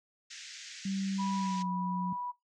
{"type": "band-pass noise", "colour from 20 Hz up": "white", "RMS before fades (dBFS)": -47, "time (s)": [0.3, 1.63], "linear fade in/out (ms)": 10, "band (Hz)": [1600, 6900], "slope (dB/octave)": 48}
{"type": "tone with pitch glide", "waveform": "sine", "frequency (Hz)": [194, 181.01], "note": ["G3", "F#3"], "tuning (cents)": [-18, -38], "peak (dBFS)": -31, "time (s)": [0.85, 2.13], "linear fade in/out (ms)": 5, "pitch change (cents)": -120, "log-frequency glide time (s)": [1.35, 1.69]}
{"type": "tone", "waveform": "sine", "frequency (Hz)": 981, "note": "B5", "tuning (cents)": -12, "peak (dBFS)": -35, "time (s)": [1.18, 2.32], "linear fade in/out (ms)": 20}
{"effects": ["noise-tail reverb RT60 0.2 s tail -20 dB re dry"]}